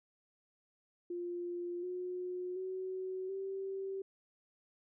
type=tone with pitch steps; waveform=sine; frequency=350.1 / 362 / 374.4 / 387.1 Hz; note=F4 / F#4 / F#4 / G4; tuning=+4 / -38 / +20 / -22 cents; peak=-37 dBFS; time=1.1-4.02 s; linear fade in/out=5 ms; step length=730 ms; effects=none